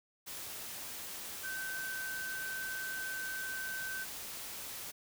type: tone in noise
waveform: sine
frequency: 1539 Hz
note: G6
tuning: 32 cents flat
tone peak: -38 dBFS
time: 1.43-4.05 s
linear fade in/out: 20 ms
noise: white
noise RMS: -44 dBFS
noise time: 0.26-4.92 s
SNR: +3 dB
effects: none